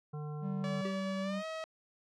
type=harmonic tone; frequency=150 Hz; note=D3; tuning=37 cents sharp; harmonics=1 / 3 / 5 / 7 / 9; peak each=-38 / -48 / -52 / -55 / -57 dBFS; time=0.13-0.82 s; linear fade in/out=10 ms
type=tone; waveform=triangle; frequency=193.8 Hz; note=G3; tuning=20 cents flat; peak=-33 dBFS; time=0.41-1.43 s; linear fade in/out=50 ms
type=tone with pitch glide; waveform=sawtooth; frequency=573 to 639.5 Hz; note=D5 to D#5; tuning=-43 to +47 cents; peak=-34 dBFS; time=0.64-1.64 s; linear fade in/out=0 ms; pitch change=+190 cents; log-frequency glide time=1.22-1.45 s
type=tone with exponential decay; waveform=square; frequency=389.5 Hz; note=G4; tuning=11 cents flat; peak=-38 dBFS; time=0.85-1.11 s; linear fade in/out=2 ms; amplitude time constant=56 ms
effects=low-pass 5000 Hz 12 dB/octave